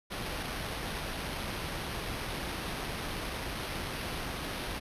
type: noise with sample-and-hold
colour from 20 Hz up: pink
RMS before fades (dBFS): -37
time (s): 0.1-4.8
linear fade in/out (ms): 20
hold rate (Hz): 7350
effects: resampled to 32000 Hz